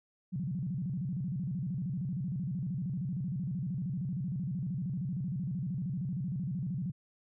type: tone with vibrato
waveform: sine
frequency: 155.7 Hz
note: D#3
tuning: 2 cents sharp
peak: -32 dBFS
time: 0.32-6.92 s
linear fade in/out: 20 ms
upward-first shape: square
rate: 13 Hz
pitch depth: 280 cents each way
effects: none